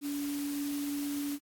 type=tone in noise; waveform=sine; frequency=286.8 Hz; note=D4; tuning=41 cents flat; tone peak=-32 dBFS; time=0.01-1.39 s; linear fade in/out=50 ms; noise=white; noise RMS=-44 dBFS; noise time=0.01-1.39 s; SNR=+9 dB; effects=AAC 64 kbps